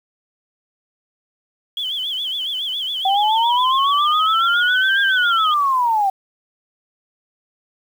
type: tone with vibrato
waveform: sine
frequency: 3219 Hz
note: G7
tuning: 45 cents sharp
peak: -21 dBFS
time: 1.77-5.54 s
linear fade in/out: 2 ms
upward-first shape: sine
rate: 7.2 Hz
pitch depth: 130 cents each way
type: linear two-way sweep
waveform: sine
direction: up then down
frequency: 760 to 1614 to 760 Hz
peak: -14 dBFS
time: 3.05-6.1 s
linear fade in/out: 5 ms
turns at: 5.02 s
effects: 7-bit